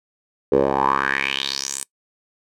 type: tone with band-pass filter sweep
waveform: 10% pulse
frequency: 68.1 Hz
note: C#2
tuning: 30 cents flat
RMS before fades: -21 dBFS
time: 0.52-1.84 s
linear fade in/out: 5 ms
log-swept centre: 440 to 9100 Hz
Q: 4.7
effects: noise-tail reverb RT60 0.1 s tail -23 dB re dry